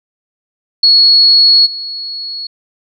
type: tone with level steps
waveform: sine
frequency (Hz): 4352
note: C#8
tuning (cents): -33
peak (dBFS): -4 / -20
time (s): 0.83-2.47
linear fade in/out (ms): 5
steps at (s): 1.65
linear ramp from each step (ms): 20
effects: none